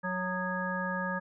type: harmonic tone with a mistuned harmonic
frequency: 184.3 Hz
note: F#3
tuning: 7 cents flat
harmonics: 1 / 3 / 5 / 7 / 9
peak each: -35 / -38 / -38 / -39 / -35 dBFS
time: 0.03-1.2 s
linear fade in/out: 20 ms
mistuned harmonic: 7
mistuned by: -75 cents
effects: none